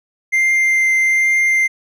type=tone with vibrato; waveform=triangle; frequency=2093 Hz; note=C7; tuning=in tune; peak=-10 dBFS; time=0.32-1.68 s; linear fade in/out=20 ms; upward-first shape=triangle; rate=1.2 Hz; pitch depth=9 cents each way; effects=none